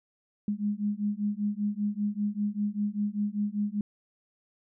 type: beating tone pair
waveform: sine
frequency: 204.3 / 209.4 Hz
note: G#3 / G#3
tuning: -28 / +15 cents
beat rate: 5.1 Hz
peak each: -30 dBFS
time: 0.48-3.81 s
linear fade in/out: 2 ms
effects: none